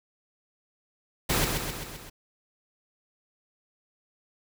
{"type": "noise with echo", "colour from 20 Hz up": "pink", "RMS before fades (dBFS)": -25, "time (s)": [1.29, 1.45], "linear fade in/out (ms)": 10, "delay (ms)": 130, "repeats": 5, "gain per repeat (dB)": -4, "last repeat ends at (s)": 2.1, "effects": []}